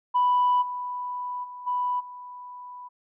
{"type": "tone with level steps", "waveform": "sine", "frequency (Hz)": 989, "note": "B5", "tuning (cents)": 2, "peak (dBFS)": [-17, -29, -37, -23, -38], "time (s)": [0.14, 2.89], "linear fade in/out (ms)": 20, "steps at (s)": [0.61, 1.43, 1.66, 1.99], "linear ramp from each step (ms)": 20, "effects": ["tanh soft clip ceiling -15 dBFS"]}